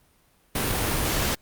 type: noise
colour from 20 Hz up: pink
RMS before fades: -25 dBFS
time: 0.55-1.35 s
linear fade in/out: 5 ms
effects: pink hiss -62 dBFS RMS until 1.41 s + Opus 32 kbps